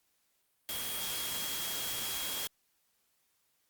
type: tone in noise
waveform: sine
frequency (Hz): 3275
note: G#7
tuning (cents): -25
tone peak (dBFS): -41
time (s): 0.69-2.47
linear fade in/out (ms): 0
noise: white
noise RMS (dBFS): -37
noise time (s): 0.69-2.47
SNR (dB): -7
effects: white hiss -75 dBFS RMS until 3.69 s + Opus 48 kbps